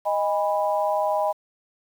sine chord, G# minor, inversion second, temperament equal with one note detuned, 622.3 / 814.5 / 987.8 Hz, D#5 / G#5 / B5, 0 / -34 / 0 cents, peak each -23 / -25 / -27 dBFS, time 0.05-1.33 s, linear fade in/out 20 ms, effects 8-bit

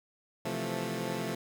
15% pulse chord, F major seventh, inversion second, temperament equal with one note detuned, 130.81 / 164.81 / 175.42 / 220 Hz, C3 / E3 / F3 / A3, 0 / 0 / +8 / 0 cents, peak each -32 / -35 / -31 / -30 dBFS, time 0.45-1.35 s, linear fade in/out 5 ms, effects 10-bit

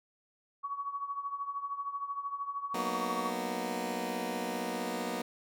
sine tone with tremolo, 1125 Hz, C#6, 25 cents sharp, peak -31 dBFS, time 0.63-3.32 s, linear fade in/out 20 ms, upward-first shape triangle, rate 13 Hz, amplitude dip 80%
15% pulse chord, B major seventh, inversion second, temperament just, 185.21 / 231.5 / 246.9 / 308.7 Hz, F#3 / A#3 / B3 / D#4, +2 / -12 / 0 / -14 cents, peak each -34 / -32 / -32 / -35 dBFS, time 2.74-5.22 s, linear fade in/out 5 ms
effects none

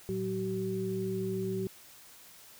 sine tone cluster, 113.8 / 187.3 / 380.6 Hz, A#2 / F#3 / F#4, -41 / +21 / +49 cents, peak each -39 / -35 / -33 dBFS, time 0.09-1.67 s, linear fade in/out 0 ms, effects white hiss -54 dBFS RMS until 2.59 s

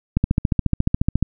click train, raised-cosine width 5 ms, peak -4 dBFS, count 16, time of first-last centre 0.17-1.226 s, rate 14.2 Hz, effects none

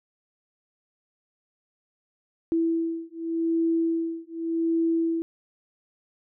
sine beating tone pair, 329.6 / 330.46 Hz, E4 / E4, 0 / +4 cents, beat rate 0.86 Hz, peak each -26 dBFS, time 2.52-5.22 s, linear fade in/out 0 ms, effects none

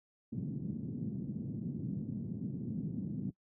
pink band-pass noise, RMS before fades -39 dBFS, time 0.32-3.31 s, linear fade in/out 10 ms, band 140 to 240 Hz, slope 24 dB/octave, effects noise-tail reverb RT60 0.1 s tail -21 dB re dry

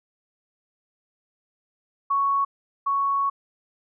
sine tone pair in turn, 1111 / 1111 Hz, C#6 / C#6, +4 / +4 cents, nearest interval unison, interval 0 cents, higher neither, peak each -19 / -20 dBFS, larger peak first, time 2.1-2.45 / 2.86-3.3 s, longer second, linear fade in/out 10 ms, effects none

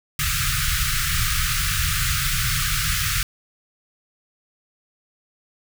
pink band-stop noise, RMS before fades -22 dBFS, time 0.19-3.23 s, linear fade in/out 2 ms, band 160 to 1200 Hz, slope 96 dB/octave, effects none

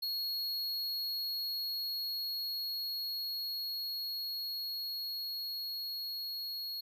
square tone with level ramp, 4317 Hz, C#8, 47 cents flat, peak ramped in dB -34 to -38 dBFS, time 0.02-6.81 s, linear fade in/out 10 ms, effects none

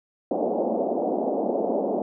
white band-pass noise, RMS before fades -25 dBFS, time 0.31-2.02 s, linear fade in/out 2 ms, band 210 to 730 Hz, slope 48 dB/octave, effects none

